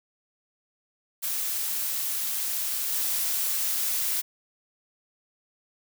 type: noise with level steps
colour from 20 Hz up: blue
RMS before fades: -29 / -27 dBFS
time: 1.22-4.22 s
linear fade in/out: 20 ms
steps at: 2.92 s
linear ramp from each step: 5 ms
effects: none